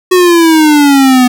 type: exponential sweep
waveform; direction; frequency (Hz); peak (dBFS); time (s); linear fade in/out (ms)
square; down; 370 to 246.9; -4; 0.11-1.28; 10
effects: none